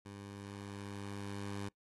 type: tone with level ramp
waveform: 15% pulse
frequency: 100.4 Hz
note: G2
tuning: 42 cents sharp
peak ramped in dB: -41 to -33 dBFS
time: 0.05-1.69 s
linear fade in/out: 10 ms
effects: noise-tail reverb RT60 0.1 s tail -22 dB re dry + AAC 32 kbps